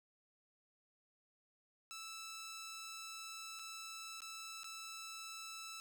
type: tone with dropouts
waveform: 10% pulse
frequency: 1318.5 Hz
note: E6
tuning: in tune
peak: -39 dBFS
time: 1.91-5.8 s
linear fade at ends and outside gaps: 0 ms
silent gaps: 3.59-3.594 / 4.205-4.219 / 4.633-4.643 s
effects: none